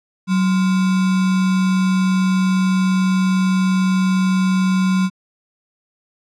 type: tone with sample-and-hold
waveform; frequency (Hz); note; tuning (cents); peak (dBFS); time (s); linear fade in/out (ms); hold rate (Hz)
sine; 186.9; F#3; +18; -13; 0.27-5.1; 50; 1225
effects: low-pass 7000 Hz 12 dB/octave